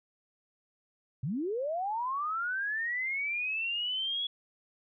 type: linear sweep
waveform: sine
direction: up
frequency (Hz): 113.9 to 3383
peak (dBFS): -30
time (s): 1.23-4.27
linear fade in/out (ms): 5
effects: none